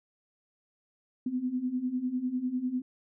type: beating tone pair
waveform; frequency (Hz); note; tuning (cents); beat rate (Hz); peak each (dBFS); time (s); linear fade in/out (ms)
sine; 246.2 / 256.2; B3 / C4; -5 / -36; 10; -34 / -30; 1.26-2.82; 5
effects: none